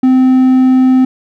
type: tone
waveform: triangle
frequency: 258.3 Hz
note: C4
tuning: 22 cents flat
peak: -3 dBFS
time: 0.03-1.05 s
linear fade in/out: 5 ms
effects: none